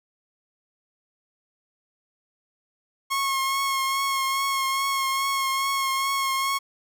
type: tone with vibrato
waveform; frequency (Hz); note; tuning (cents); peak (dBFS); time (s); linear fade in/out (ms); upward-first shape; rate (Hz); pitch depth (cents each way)
sawtooth; 1086; C#6; -36; -19; 3.1-6.59; 20; triangle; 2.4; 26
effects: none